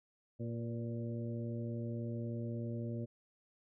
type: harmonic tone with a mistuned harmonic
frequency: 116.54 Hz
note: A#2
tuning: in tune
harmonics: 1 / 2 / 3 / 4 / 5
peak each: -39 / -42 / -47 / -50 / -50 dBFS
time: 0.39-3.06 s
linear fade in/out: 20 ms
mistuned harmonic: 4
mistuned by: +38 cents
effects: none